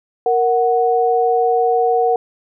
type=tone pair together; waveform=sine; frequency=466.2 / 740 Hz; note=A#4 / F#5; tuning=0 / 0 cents; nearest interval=minor sixth; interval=800 cents; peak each=-15 dBFS; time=0.26-2.16 s; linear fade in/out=2 ms; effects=none